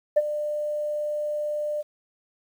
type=tone with ADSR envelope; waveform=sine; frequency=597 Hz; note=D5; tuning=28 cents sharp; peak=-12 dBFS; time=0.16-1.83 s; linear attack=14 ms; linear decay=36 ms; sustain=-13 dB; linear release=27 ms; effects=tanh soft clip ceiling -11 dBFS + 9-bit